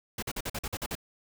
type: noise bursts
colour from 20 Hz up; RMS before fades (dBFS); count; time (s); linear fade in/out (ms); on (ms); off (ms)
pink; -34; 9; 0.18-0.953; 5; 45; 46
effects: none